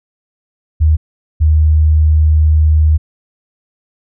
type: tone pair in turn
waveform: sine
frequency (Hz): 77.78 / 77.4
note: D#2 / D#2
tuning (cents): 0 / -9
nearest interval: unison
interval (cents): 9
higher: first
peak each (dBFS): -6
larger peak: neither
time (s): 0.8-0.97 / 1.4-2.98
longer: second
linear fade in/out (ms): 20
effects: none